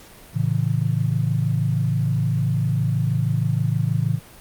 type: chord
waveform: sine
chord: A major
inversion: none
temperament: equal with one note detuned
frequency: 112.12 / 138.59 / 164.81 Hz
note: A2 / C#3 / E3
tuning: +33 / 0 / 0 cents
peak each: -22 / -22 / -24 dBFS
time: 0.33-4.2 s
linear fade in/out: 50 ms
effects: pink hiss -45 dBFS RMS until 4.4 s + Opus 48 kbps